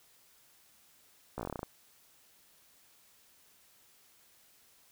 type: slowing click train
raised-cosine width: 1 ms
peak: -23 dBFS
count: 11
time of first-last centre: 1.38-1.631 s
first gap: 15 ms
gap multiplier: 1.11
effects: white hiss -64 dBFS RMS until 4.91 s